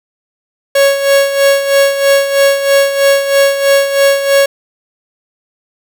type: tone with tremolo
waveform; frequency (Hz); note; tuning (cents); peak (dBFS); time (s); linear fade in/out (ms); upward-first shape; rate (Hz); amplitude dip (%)
45% pulse; 554.4; C#5; 0; -5; 0.75-4.46; 5; sine; 3.1; 65
effects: none